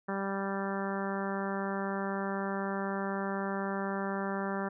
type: harmonic tone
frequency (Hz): 196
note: G3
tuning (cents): 0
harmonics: 1 / 2 / 3 / 4 / 5 / 6 / 7 / 8 / 9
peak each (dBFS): -35 / -38 / -40 / -41 / -42 / -43 / -43 / -44 / -45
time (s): 0.08-4.69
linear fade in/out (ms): 10
effects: none